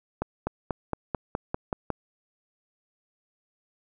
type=accelerating click train; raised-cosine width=1 ms; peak=-13 dBFS; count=9; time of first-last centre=0.22-1.903 s; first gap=250 ms; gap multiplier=0.95; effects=none